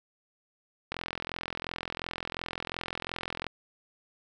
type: click train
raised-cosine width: 0.3 ms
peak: -17 dBFS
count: 110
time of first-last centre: 0.92-3.467 s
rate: 42.8 Hz
effects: none